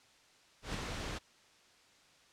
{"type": "noise with ADSR envelope", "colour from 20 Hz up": "pink", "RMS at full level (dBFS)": -37, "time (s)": [0.62, 1.19], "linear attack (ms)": 120, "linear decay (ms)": 12, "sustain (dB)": -3, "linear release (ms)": 17, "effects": ["white hiss -64 dBFS RMS until 2.32 s", "low-pass 6000 Hz 12 dB/octave"]}